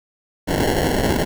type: noise with sample-and-hold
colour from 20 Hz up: blue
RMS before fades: -19 dBFS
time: 0.47-1.25 s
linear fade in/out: 20 ms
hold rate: 1225 Hz
effects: none